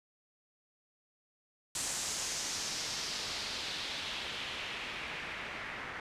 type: noise with low-pass filter sweep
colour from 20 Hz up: white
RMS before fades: -39 dBFS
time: 1.75-6 s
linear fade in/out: 2 ms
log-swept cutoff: 8000 to 1800 Hz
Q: 2
effects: resampled to 32000 Hz